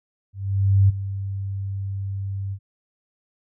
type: tone with ADSR envelope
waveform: sine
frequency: 98 Hz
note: G2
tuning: in tune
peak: -11 dBFS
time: 0.33-2.59 s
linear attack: 560 ms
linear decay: 18 ms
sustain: -14 dB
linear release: 66 ms
effects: none